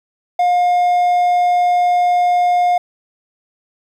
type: tone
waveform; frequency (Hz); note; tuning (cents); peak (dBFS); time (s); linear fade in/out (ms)
triangle; 712; F5; +33; -9; 0.39-2.78; 5
effects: 8-bit